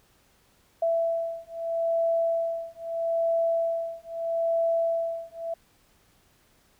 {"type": "beating tone pair", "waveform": "sine", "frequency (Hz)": [665, 665.78], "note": ["E5", "E5"], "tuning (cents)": [15, 17], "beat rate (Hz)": 0.78, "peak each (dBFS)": -27, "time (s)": [0.82, 5.54], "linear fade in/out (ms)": 5, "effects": ["pink hiss -63 dBFS RMS until 6.79 s"]}